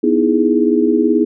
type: chord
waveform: sine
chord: E major seventh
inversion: second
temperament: equal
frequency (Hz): 246.9 / 311.1 / 329.6 / 415.3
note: B3 / D#4 / E4 / G#4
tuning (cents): 0 / 0 / 0 / 0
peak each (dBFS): -16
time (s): 0.03-1.25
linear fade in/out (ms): 10
effects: none